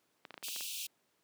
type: clicks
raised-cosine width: 0.3 ms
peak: -30 dBFS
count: 8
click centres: 0.252 / 0.307 / 0.342 / 0.378 / 0.428 / 0.484 / 0.562 / 0.608 s
type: high-pass noise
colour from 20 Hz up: pink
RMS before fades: -41 dBFS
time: 0.43-0.87 s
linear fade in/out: 10 ms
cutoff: 2500 Hz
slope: 96 dB/octave
effects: pink hiss -75 dBFS RMS until 1.23 s + high-pass 200 Hz 12 dB/octave